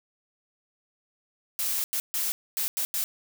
blue noise bursts at uneven times, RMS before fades -28 dBFS, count 6, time 1.59-1.84 / 1.93-2 / 2.14-2.32 / 2.57-2.68 / 2.77-2.85 / 2.94-3.04 s, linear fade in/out 0 ms, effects none

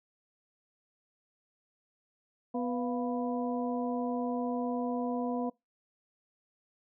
harmonic tone with a mistuned harmonic, 246.9 Hz, B3, in tune, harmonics 1 / 2 / 3 / 4, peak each -32 / -36 / -38 / -42 dBFS, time 2.54-5.5 s, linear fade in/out 10 ms, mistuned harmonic 3, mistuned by -92 cents, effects noise-tail reverb RT60 0.2 s tail -24 dB re dry

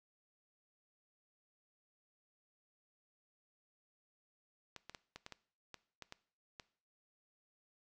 clicks, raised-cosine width 0.2 ms, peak -30 dBFS, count 10, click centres 4.763 / 4.896 / 4.948 / 5.16 / 5.264 / 5.323 / 5.743 / 6.023 / 6.124 / 6.598 s, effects noise-tail reverb RT60 0.5 s tail -19 dB re dry

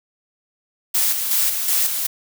blue noise with tremolo, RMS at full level -18 dBFS, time 0.94-2.07 s, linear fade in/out 10 ms, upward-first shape square, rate 2.7 Hz, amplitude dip 45%, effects none

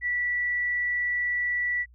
sine tone, 1956 Hz, B6, 17 cents flat, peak -24 dBFS, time 0.01-1.86 s, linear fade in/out 50 ms, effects added 60 Hz sine -51 dBFS peak until 1.94 s

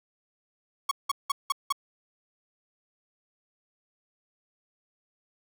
45% pulse tone bursts, 1108.7 Hz, C#6, in tune, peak -23 dBFS, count 5, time 0.89-1.725 s, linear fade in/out 5 ms, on 23 ms, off 180 ms, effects none

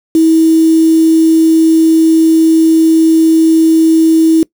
sine tone with quantisation, 322.6 Hz, E4, 37 cents flat, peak -4 dBFS, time 0.15-4.43 s, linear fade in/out 2 ms, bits 4, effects noise-tail reverb RT60 0.1 s tail -22 dB re dry

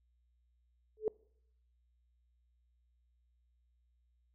sine tone with exponential growth, 432.7 Hz, A4, 29 cents flat, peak -25 dBFS, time 0.97-1.08 s, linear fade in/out 1 ms, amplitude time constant 22 ms, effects noise-tail reverb RT60 0.7 s tail -25 dB re dry + added 60 Hz sine -70 dBFS peak until 4.34 s

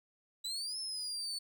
35% pulse exponential two-way sweep, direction up then down, 3898 to 5280 to 4444 Hz, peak -35 dBFS, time 0.44-1.39 s, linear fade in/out 10 ms, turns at 0.79 s, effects none

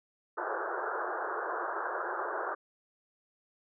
white band-pass noise, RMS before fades -35 dBFS, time 0.37-2.55 s, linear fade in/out 10 ms, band 340 to 1600 Hz, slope 96 dB/octave, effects none

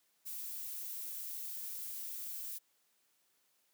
violet noise, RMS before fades -43 dBFS, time 0.25-2.59 s, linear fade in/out 20 ms, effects white hiss -75 dBFS RMS until 3.73 s + high-pass 150 Hz 12 dB/octave

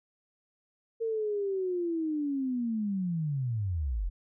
sine linear sweep, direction down, 459.1 to 38.16 Hz, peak -28 dBFS, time 1-4.1 s, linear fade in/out 20 ms, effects none

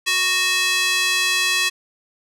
square tone with high-pass filter, 370 Hz, F#4, in tune, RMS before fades -19 dBFS, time 0.06-1.7 s, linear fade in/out 20 ms, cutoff 2400 Hz, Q 1.3, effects low-pass 11000 Hz 12 dB/octave

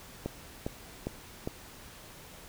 click train, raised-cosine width 2 ms, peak -19 dBFS, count 4, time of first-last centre 0.26-1.475 s, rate 2.47 Hz, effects pink hiss -50 dBFS RMS until 2.48 s

